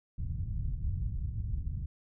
white low-pass noise, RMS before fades -34 dBFS, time 0.18-1.86 s, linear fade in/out 5 ms, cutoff 110 Hz, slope 24 dB/octave, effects none

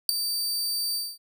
sawtooth tone with ADSR envelope, 4636 Hz, D8, 23 cents flat, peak -9 dBFS, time 0.09-1.18 s, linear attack 3 ms, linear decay 4 ms, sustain -14 dB, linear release 230 ms, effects none

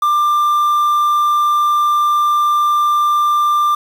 triangle tone with quantisation, 1189 Hz, D6, 21 cents sharp, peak -9 dBFS, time 0.02-3.75 s, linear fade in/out 5 ms, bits 6, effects none

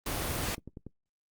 pink noise, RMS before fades -33 dBFS, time 0.06-0.55 s, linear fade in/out 5 ms
click train, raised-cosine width 3 ms, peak -29 dBFS, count 8, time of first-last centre 0.2-0.867 s, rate 10.5 Hz
effects noise-tail reverb RT60 0.1 s tail -22 dB re dry + Opus 24 kbps

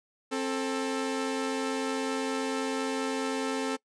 sawtooth tone pair together, 265.3 / 440.7 Hz, C4 / A4, +24 / +3 cents, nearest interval major sixth, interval 879 cents, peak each -27 / -28 dBFS, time 0.31-3.77 s, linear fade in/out 20 ms, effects noise-tail reverb RT60 0.1 s tail -22 dB re dry + resampled to 22050 Hz

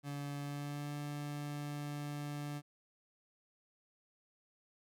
30% pulse tone with pitch glide, 143.1 to 146.02 Hz, D3 to D3, -45 to -10 cents, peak -37 dBFS, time 0.03-2.62 s, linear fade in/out 50 ms, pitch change +35 cents, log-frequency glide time 0.41-0.92 s, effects none

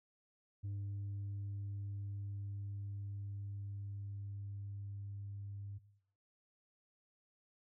sine tone with level ramp, 100.4 Hz, G2, 42 cents sharp, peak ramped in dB -36 to -42 dBFS, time 0.63-5.79 s, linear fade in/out 20 ms, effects noise-tail reverb RT60 0.7 s tail -18 dB re dry + tanh soft clip ceiling -38 dBFS

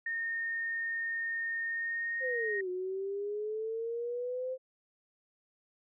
sine tone with pitch glide, 1835 to 1864.9 Hz, A#6 to A#6, -28 to 0 cents, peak -32 dBFS, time 0.06-2.61 s, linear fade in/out 5 ms, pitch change +28 cents, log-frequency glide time 1.66-2.38 s
sine linear two-way sweep, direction down then up, 531 to 360.9 to 521 Hz, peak -33 dBFS, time 2.2-4.58 s, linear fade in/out 50 ms, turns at 2.69 s
effects none

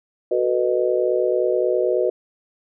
sine chord, B dominant seventh, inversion second, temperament just, 370.4 / 444.5 / 493.9 / 617.4 Hz, F#4 / A4 / B4 / D#5, +2 / +18 / 0 / -14 cents, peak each -21 / -27 / -21 / -23 dBFS, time 0.31-2.1 s, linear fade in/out 5 ms, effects none

